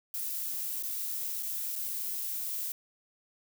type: noise with dropouts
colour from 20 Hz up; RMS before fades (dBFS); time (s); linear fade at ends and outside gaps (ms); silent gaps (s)
violet; -35; 0.14-2.72; 2; 0.826-0.833 / 1.426-1.43 / 1.756-1.76
effects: none

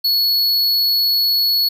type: tone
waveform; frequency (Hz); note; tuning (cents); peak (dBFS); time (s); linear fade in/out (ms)
square; 4384; C#8; -20; -14; 0.04-1.69; 10
effects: none

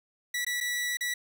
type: tone with dropouts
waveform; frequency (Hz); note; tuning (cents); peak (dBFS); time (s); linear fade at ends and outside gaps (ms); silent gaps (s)
sawtooth; 1951; B6; -22; -25; 0.34-1.14; 5; 0.448-0.465 / 0.604-0.609 / 0.971-1.008
effects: none

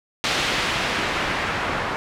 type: noise with low-pass filter sweep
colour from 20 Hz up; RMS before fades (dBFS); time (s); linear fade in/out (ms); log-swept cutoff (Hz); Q
white; -24; 0.24-1.96; 0; 3600 to 1500; 0.88
effects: none

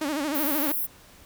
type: tone with vibrato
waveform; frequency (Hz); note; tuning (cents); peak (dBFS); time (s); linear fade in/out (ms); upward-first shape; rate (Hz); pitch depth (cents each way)
sawtooth; 293.7; D4; 0; -22; 0.01-0.72; 5; sine; 13; 130
type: high-pass noise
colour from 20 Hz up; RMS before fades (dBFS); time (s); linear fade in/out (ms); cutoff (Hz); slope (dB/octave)
white; -28; 0.34-0.87; 20; 11000; 48
effects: pink hiss -52 dBFS RMS until 1.25 s

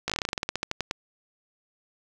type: slowing click train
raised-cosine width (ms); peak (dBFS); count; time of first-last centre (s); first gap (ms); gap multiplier
0.2; -10; 18; 0.08-0.911; 17; 1.12
effects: none

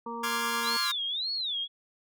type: harmonic tone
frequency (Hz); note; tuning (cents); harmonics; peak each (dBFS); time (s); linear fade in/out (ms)
233.1; A#3; 0; 1 / 2 / 4 / 5; -40 / -40 / -37 / -41; 0.06-0.77; 5
type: chord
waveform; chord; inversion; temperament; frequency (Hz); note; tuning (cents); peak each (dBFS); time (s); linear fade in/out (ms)
sawtooth; D half-diminished seventh; third; equal; 1046.5 / 1174.7 / 1396.9 / 1661.2; C6 / D6 / F6 / Ab6; 0 / 0 / 0 / 0; -31; 0.23-0.92; 10
type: tone with vibrato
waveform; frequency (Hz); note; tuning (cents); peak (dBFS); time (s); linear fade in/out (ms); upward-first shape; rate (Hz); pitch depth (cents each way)
sine; 3756; A#7; +12; -29; 0.63-1.68; 50; sine; 1.8; 260
effects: none

